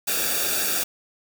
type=noise with comb filter; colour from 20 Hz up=white; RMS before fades=-24 dBFS; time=0.07-0.84 s; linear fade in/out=10 ms; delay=0.97 ms; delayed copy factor=-0.75; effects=none